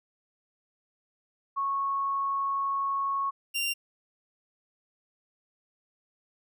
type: tone pair in turn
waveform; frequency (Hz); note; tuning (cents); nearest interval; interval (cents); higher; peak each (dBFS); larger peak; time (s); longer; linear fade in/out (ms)
sine / sawtooth; 1102 / 2777; C#6 / F7; -11 / -10; octave + major third; 1601; second; -26 / -24; second; 1.56-3.31 / 3.54-3.74; first; 20
effects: none